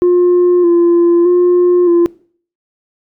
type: tone with vibrato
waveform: sine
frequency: 349.5 Hz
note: F4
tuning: 1 cent sharp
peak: -4 dBFS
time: 0.02-2.06 s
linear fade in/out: 0 ms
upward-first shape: square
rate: 0.81 Hz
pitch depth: 29 cents each way
effects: noise-tail reverb RT60 0.5 s tail -23 dB re dry + tanh soft clip ceiling -5 dBFS